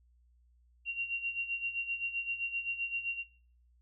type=tone with tremolo; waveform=sine; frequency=2757 Hz; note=F7; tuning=23 cents flat; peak=-30 dBFS; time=0.85-3.24 s; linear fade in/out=50 ms; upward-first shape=sine; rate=7.7 Hz; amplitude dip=75%; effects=noise-tail reverb RT60 0.5 s tail -19 dB re dry + added 60 Hz sine -63 dBFS peak until 3.81 s